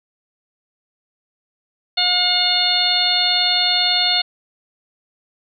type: harmonic tone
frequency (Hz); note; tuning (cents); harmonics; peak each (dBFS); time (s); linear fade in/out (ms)
718; F5; +48; 1 / 2 / 3 / 4 / 5 / 6; -25 / -28 / -26 / -23 / -19 / -18; 1.97-4.22; 10
effects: none